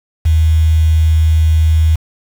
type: tone with quantisation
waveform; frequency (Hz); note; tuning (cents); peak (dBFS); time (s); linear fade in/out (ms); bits
sine; 79.6; D#2; +40; -7; 0.25-1.96; 10; 5
effects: none